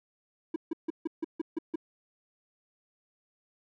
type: tone bursts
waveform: triangle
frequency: 324.2 Hz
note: E4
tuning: 29 cents flat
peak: -26 dBFS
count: 8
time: 0.54-1.758 s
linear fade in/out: 5 ms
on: 21 ms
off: 150 ms
effects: none